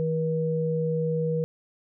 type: tone pair together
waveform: sine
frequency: 160.35 / 480.5 Hz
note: E3 / B4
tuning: -48 / -48 cents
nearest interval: octave + perfect fifth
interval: 1900 cents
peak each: -26 dBFS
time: 0-1.44 s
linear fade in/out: 0 ms
effects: none